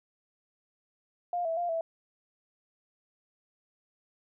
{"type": "tone with pitch steps", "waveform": "sine", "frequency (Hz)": [704, 656, 698, 658], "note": ["F5", "E5", "F5", "E5"], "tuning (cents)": [14, -9, -1, -3], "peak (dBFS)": -28, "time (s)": [1.33, 1.81], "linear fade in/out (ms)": 2, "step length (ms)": 120, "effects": []}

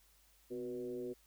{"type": "tone with frequency modulation", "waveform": "sine", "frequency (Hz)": 370, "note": "F#4", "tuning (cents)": 0, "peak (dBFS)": -39, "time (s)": [0.5, 1.14], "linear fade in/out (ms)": 20, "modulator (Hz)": 117, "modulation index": 0.98, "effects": ["added 51 Hz sine -70 dBFS peak until 1.26 s", "white hiss -69 dBFS RMS until 1.26 s"]}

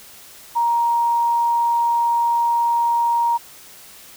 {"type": "tone", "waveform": "sine", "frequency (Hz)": 939, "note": "A#5", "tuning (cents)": 12, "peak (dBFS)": -15, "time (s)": [0.55, 3.38], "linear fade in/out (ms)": 20, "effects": ["white hiss -43 dBFS RMS until 4.16 s"]}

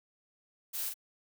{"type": "noise with echo", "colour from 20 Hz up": "blue", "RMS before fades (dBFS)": -37, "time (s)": [0.73, 0.9], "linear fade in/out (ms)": 20, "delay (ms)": 42, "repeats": 1, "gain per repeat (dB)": -3, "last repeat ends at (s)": 0.942, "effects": []}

